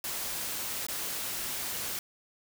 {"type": "noise with dropouts", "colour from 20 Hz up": "white", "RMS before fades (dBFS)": -35, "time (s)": [0.04, 1.99], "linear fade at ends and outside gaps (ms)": 2, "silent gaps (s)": [0.867, 0.884], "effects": []}